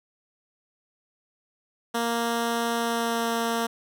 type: tone with pitch glide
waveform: 10% pulse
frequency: 233.1 to 230.8 Hz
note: A#3 to A#3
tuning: 0 to -17 cents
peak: -16 dBFS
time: 1.94-3.67 s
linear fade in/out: 10 ms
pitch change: -17 cents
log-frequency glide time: 2.76-3.3 s
effects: none